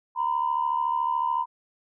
sine tone pair together, 936.2 / 1010 Hz, A#5 / B5, +7 / +39 cents, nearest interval minor second, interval 132 cents, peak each -25 dBFS, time 0.15-1.46 s, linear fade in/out 50 ms, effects tanh soft clip ceiling -15 dBFS

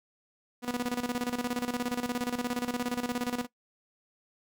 sawtooth tone with tremolo, 244.6 Hz, B3, 16 cents flat, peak -24 dBFS, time 0.62-3.47 s, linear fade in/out 50 ms, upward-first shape square, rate 17 Hz, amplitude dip 75%, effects noise-tail reverb RT60 0.1 s tail -18 dB re dry

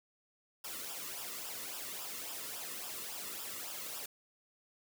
white noise with flanger, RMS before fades -43 dBFS, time 0.64-4.06 s, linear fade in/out 5 ms, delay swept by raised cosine 0.47 to 1.31 ms, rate 3.6 Hz, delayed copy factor -0.65, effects none

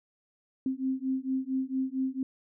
sine beating tone pair, 260.9 / 265.3 Hz, C4 / C4, -5 / +24 cents, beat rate 4.4 Hz, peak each -31 / -31 dBFS, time 0.66-2.23 s, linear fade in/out 2 ms, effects none

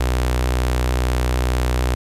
sawtooth tone with notch filter, 62.2 Hz, B1, 13 cents sharp, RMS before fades -19 dBFS, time 0-1.95 s, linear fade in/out 5 ms, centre 180 Hz, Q 1.2, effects resampled to 32000 Hz + 8-bit

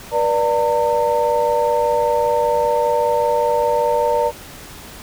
sine tone cluster, 483.9 / 589 / 910 Hz, B4 / D5 / A#5, -35 / +5 / -42 cents, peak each -18 dBFS, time 0.11-4.32 s, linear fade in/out 50 ms, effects tanh soft clip ceiling -6 dBFS + pink hiss -37 dBFS RMS until 5.02 s

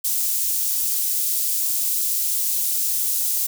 white high-pass noise, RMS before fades -22 dBFS, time 0.04-3.47 s, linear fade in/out 10 ms, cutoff 6900 Hz, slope 12 dB/octave, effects none

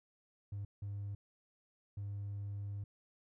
triangle tone bursts at uneven times, 101 Hz, G#2, 48 cents flat, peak -36 dBFS, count 3, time 0.52-0.65 / 0.82-1.15 / 1.97-2.84 s, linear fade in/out 5 ms, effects tanh soft clip ceiling -35 dBFS

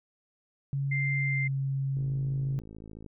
sine tone with pitch glide, 138.59 to 136.13 Hz, C#3 to C#3, 0 to -31 cents, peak -27 dBFS, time 0.73-2.59 s, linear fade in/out 0 ms, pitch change -31 cents, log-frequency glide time 1.22-1.4 s
sine tone, 2093 Hz, C7, in tune, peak -29 dBFS, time 0.91-1.48 s, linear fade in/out 10 ms
click train, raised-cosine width 3 ms, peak -33 dBFS, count 60, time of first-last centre 1.97-3.063 s, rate 54 Hz
effects none

